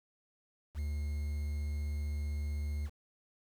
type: tone with quantisation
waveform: triangle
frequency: 73.7 Hz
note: D2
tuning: 7 cents sharp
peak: -31 dBFS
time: 0.74-2.9 s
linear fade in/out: 50 ms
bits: 9
effects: none